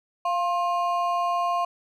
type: ring-modulated tone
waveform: triangle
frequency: 880 Hz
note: A5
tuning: in tune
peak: -17 dBFS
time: 0.25-1.65 s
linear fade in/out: 5 ms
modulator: 183 Hz
effects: none